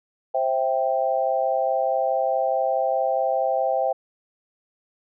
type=chord; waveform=sine; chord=C major; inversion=none; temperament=equal with one note detuned; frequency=527.2 / 659.3 / 784 Hz; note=C5 / E5 / G5; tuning=+13 / 0 / 0 cents; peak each=-24 dBFS; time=0.34-3.93 s; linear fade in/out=10 ms; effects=none